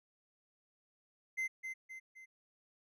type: tone with echo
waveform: triangle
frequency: 2070 Hz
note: C7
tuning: 19 cents flat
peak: -32 dBFS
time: 1.37-1.48 s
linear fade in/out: 20 ms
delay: 260 ms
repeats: 3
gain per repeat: -6 dB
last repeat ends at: 2.26 s
effects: none